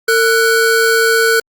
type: tone pair together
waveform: square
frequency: 452.6 / 1480 Hz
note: A4 / F#6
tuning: +49 / 0 cents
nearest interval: octave + major sixth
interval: 2051 cents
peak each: -13 dBFS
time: 0.08-1.4 s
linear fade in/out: 5 ms
effects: Opus 48 kbps